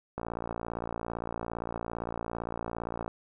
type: click train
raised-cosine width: 1 ms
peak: -20 dBFS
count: 168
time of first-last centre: 0.18-3.079 s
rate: 57.6 Hz
effects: none